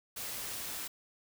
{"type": "noise", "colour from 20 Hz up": "white", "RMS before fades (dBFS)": -40, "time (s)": [0.16, 0.88], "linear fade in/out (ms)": 10, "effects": []}